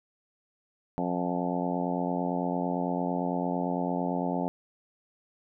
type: harmonic tone with a mistuned harmonic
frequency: 88.9 Hz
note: F2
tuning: 31 cents sharp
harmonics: 2 / 3 / 4 / 5 / 6 / 7 / 8 / 9 / 10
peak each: -32 / -32 / -39 / -39 / -38 / -37 / -36 / -41 / -37 dBFS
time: 0.98-4.48 s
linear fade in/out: 0 ms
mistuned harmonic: 10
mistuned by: -31 cents
effects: none